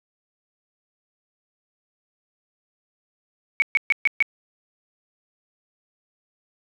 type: tone bursts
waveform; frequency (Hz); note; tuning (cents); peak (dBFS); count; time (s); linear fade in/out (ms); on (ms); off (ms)
sine; 2242; C#7; +19; -14; 5; 3.6-4.225; 0; 21; 130
effects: none